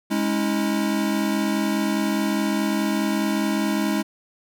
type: chord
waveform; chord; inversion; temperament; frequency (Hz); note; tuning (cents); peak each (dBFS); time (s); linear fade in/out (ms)
square; C# minor; second; equal with one note detuned; 207.7 / 277.2 / 322.1; G#3 / C#4 / E4; 0 / 0 / -40; -24 / -28 / -26; 0.1-4.03; 20
effects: none

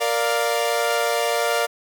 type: chord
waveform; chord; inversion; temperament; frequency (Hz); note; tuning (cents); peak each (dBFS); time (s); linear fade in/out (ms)
sawtooth; Bb major; none; equal; 466.2 / 587.3 / 698.5; Bb4 / D5 / F5; 0 / 0 / 0; -20; 0-1.67; 20
effects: none

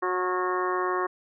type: harmonic tone with a mistuned harmonic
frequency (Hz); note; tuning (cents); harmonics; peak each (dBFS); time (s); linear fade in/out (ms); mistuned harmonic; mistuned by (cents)
182.8; F#3; -21; 2 / 3 / 4 / 5 / 6 / 7 / 8 / 9 / 10; -28 / -38 / -35 / -38 / -28 / -39 / -39 / -40 / -37; 0.02-1.07; 10; 8; -49
effects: none

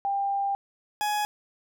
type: tone pair in turn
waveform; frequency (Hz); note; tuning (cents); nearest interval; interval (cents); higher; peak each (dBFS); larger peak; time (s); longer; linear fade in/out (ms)
sine / 40% pulse; 795 / 837.7; G5 / G#5; +24 / +15; minor second; 91; second; -24; neither; 0.05-0.55 / 1.01-1.25; first; 0
effects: none

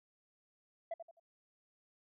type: tone with echo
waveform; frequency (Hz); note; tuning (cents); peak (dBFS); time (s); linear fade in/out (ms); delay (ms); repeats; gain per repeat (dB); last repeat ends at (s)
sine; 669; E5; +25; -34; 0.91-0.94; 5; 86; 3; -10; 1.198
effects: tanh soft clip ceiling -36 dBFS

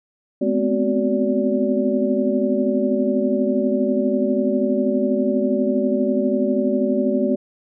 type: tone cluster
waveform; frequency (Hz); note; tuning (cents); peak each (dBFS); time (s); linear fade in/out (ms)
sine; 212.2 / 248.1 / 260.4 / 375.1 / 578; G#3 / B3 / C4 / F#4 / D5; +38 / +8 / -8 / +24 / -28; -23; 0.41-7.36; 10
effects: none

